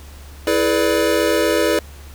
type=chord; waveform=square; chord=E dominant seventh; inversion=none; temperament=equal with one note detuned; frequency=329.6 / 425.7 / 493.9 / 587.3 Hz; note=E4 / G#4 / B4 / D5; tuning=0 / +43 / 0 / 0 cents; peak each=-21 dBFS; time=0.47-1.79 s; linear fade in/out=2 ms; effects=added 71 Hz sine -36 dBFS peak until 2.14 s + pink hiss -44 dBFS RMS until 2.14 s